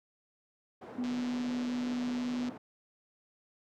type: band-pass noise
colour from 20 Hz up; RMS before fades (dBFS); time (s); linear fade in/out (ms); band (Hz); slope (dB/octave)
white; -47; 0.81-2.58; 10; 160 to 640; 12
type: tone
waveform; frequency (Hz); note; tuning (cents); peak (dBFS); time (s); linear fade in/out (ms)
sine; 246.9; B3; 0; -31; 0.98-2.5; 5
type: click train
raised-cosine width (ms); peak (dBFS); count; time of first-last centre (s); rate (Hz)
0.2; -29; 212; 1.04-2.485; 146
effects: none